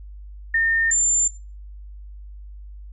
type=tone pair in turn; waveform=sine; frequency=1820 / 7219 Hz; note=A#6 / A8; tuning=-42 / +43 cents; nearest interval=2 octaves; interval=2385 cents; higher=second; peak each=-16 dBFS; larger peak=neither; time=0.54-0.91 / 0.91-1.28 s; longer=neither; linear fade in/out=5 ms; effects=noise-tail reverb RT60 0.3 s tail -18 dB re dry + added 50 Hz sine -36 dBFS peak until 2.92 s